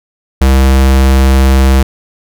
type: tone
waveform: square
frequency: 66.4 Hz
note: C2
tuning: 26 cents sharp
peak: -5 dBFS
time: 0.41-1.83 s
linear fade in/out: 5 ms
effects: none